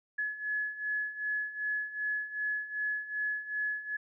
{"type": "beating tone pair", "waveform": "sine", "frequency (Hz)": [1700, 1702.6], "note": ["G#6", "G#6"], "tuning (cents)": [40, 43], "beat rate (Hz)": 2.6, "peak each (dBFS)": [-37, -33], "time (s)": [0.18, 3.97], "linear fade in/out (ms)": 10, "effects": []}